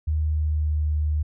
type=tone with pitch glide; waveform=sine; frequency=77.2 to 75.83 Hz; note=D#2 to D#2; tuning=-13 to -44 cents; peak=-20 dBFS; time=0.07-1.23 s; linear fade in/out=10 ms; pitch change=-31 cents; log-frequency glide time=0.17-0.85 s; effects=none